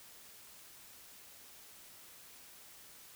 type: silence
effects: white hiss -56 dBFS RMS until 3.15 s